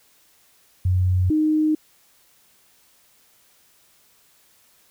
sine tone pair in turn, 91.7 / 309 Hz, F#2 / D#4, -15 / -12 cents, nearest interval octave + major sixth, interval 2103 cents, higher second, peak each -16 / -16 dBFS, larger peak neither, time 0.85-1.3 / 1.3-1.75 s, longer neither, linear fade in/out 5 ms, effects white hiss -58 dBFS RMS until 4.9 s

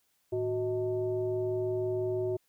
sine tone with frequency modulation, 370 Hz, F#4, in tune, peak -28 dBFS, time 0.32-2.37 s, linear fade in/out 10 ms, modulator 262 Hz, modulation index 0.7, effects white hiss -73 dBFS RMS until 2.48 s

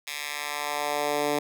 10% pulse tone with high-pass filter sweep, 146.83 Hz, D3, in tune, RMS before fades -29 dBFS, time 0.07-1.39 s, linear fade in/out 5 ms, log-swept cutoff 2500 to 310 Hz, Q 1.1, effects none

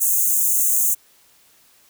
white high-pass noise, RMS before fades -18 dBFS, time 0-0.95 s, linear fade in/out 20 ms, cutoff 6300 Hz, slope 96 dB/octave, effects white hiss -55 dBFS RMS until 1.89 s

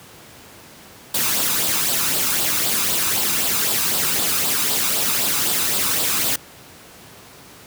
white noise with flanger, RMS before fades -20 dBFS, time 1.14-6.36 s, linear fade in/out 5 ms, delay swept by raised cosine 0.23 to 0.83 ms, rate 3.9 Hz, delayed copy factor +0.5, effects pink hiss -43 dBFS RMS until 7.66 s + high-pass 100 Hz 12 dB/octave

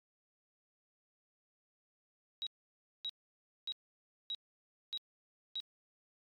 sine tone bursts, 3841 Hz, B7, 49 cents flat, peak -36 dBFS, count 6, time 2.42-5.602 s, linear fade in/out 0 ms, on 47 ms, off 580 ms, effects MP3 96 kbps

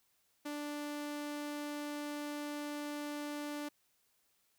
sawtooth tone, 293.7 Hz, D4, in tune, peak -35 dBFS, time 0.45-3.69 s, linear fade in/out 10 ms, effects white hiss -75 dBFS RMS until 4.58 s

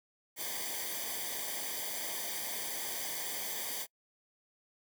white noise with comb filter, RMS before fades -38 dBFS, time 0.36-3.87 s, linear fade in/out 50 ms, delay 0.74 ms, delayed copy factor -0.85, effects noise-tail reverb RT60 0.1 s tail -26 dB re dry

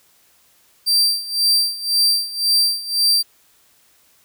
40% pulse tone with tremolo, 4699 Hz, D8, in tune, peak -11 dBFS, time 0.86-3.23 s, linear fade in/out 20 ms, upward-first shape sine, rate 1.9 Hz, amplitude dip 85%, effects white hiss -56 dBFS RMS until 4.24 s

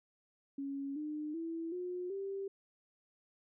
sine tone with pitch steps, 277.2 / 302.3 / 329.6 / 359.5 / 392 Hz, C#4 / D#4 / E4 / F#4 / G4, 0 / -50 / 0 / -50 / 0 cents, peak -37 dBFS, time 0.58-2.48 s, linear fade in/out 5 ms, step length 380 ms, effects none

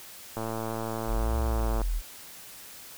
click train, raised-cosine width 1 ms, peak -19 dBFS, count 163, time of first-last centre 0.37-1.816 s, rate 112 Hz
sine exponential two-way sweep, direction up then down, 36.71 to 68.5 to 36.71 Hz, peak -25 dBFS, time 1.06-2.02 s, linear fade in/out 50 ms, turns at 1.38 s
effects white hiss -46 dBFS RMS until 2.97 s

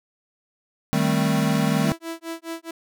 square chord, A half-diminished seventh, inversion second, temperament equal, 155.56 / 196 / 220 / 261.6 Hz, Eb3 / G3 / A3 / C4, 0 / 0 / 0 / 0 cents, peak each -24 / -25 / -25 / -27 dBFS, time 0.93-1.92 s, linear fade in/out 0 ms
sawtooth tone with tremolo, 330 Hz, E4, 2 cents sharp, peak -24 dBFS, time 1.84-2.71 s, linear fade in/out 5 ms, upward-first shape sine, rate 4.8 Hz, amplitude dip 100%
effects none

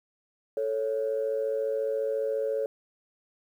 sine tone pair together, 440 / 554.4 Hz, A4 / C#5, 0 / 0 cents, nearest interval major third, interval 400 cents, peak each -28 dBFS, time 0.57-2.66 s, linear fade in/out 2 ms, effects tanh soft clip ceiling -19 dBFS + 10-bit

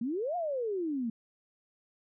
sine exponential two-way sweep, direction up then down, 220 to 728 to 220 Hz, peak -30 dBFS, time 0.01-1.1 s, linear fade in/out 5 ms, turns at 0.36 s, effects none

